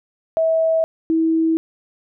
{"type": "tone pair in turn", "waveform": "sine", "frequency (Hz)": [648, 324], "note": ["E5", "E4"], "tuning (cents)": [-30, -30], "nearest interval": "octave", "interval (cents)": 1200, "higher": "first", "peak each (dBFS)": [-14, -14], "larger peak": "neither", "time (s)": [[0.37, 0.84], [1.1, 1.57]], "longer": "neither", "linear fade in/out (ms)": 0, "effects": []}